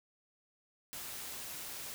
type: noise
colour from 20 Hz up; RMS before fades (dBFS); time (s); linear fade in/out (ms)
white; -44; 0.93-1.94; 0
effects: none